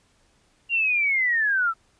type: linear sweep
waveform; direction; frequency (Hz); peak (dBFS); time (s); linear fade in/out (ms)
sine; down; 2800 to 1300; -19; 0.69-1.74; 50
effects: pink hiss -63 dBFS RMS until 1.99 s + resampled to 22050 Hz